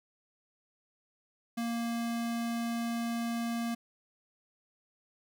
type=tone; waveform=square; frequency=233.1 Hz; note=A#3; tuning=in tune; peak=-32 dBFS; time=1.57-3.75 s; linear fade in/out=10 ms; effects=none